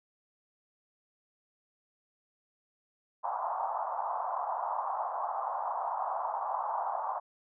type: band-pass noise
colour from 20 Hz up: pink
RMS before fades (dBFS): -34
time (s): 3.23-7.2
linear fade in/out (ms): 20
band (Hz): 700 to 1100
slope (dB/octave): 48
effects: none